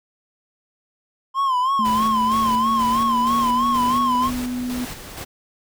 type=tone with vibrato; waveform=triangle; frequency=1046.5 Hz; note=C6; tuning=in tune; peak=-15 dBFS; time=1.34-4.31 s; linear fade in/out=50 ms; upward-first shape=sine; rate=3.1 Hz; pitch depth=98 cents each way
type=tone with pitch glide; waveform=sine; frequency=220 to 248.4 Hz; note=A3 to B3; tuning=0 to +10 cents; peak=-23 dBFS; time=1.79-4.85 s; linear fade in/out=2 ms; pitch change=+210 cents; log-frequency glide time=2.02-4.34 s
type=noise with tremolo; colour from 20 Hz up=pink; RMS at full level=-32 dBFS; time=1.84-5.25 s; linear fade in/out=20 ms; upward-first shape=square; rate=2.1 Hz; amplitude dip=45%
effects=none